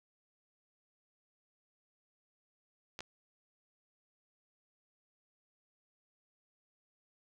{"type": "clicks", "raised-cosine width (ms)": 0.2, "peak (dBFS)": -25, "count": 2, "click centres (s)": [2.991, 3.006], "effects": ["9-bit"]}